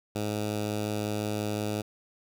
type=tone with notch filter; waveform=10% pulse; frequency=105.6 Hz; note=G#2; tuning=29 cents sharp; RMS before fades=-31 dBFS; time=0.15-1.82 s; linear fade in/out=10 ms; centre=1700 Hz; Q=1.9; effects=none